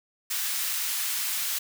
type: high-pass noise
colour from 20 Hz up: white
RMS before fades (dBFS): -29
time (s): 0.3-1.59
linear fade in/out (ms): 10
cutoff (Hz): 1400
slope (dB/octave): 12
effects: none